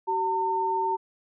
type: tone pair together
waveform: sine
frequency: 381.3 / 907 Hz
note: G4 / A#5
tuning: -48 / -48 cents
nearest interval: octave + minor third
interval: 1500 cents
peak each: -30 / -24 dBFS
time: 0.07-0.97 s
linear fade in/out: 20 ms
effects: none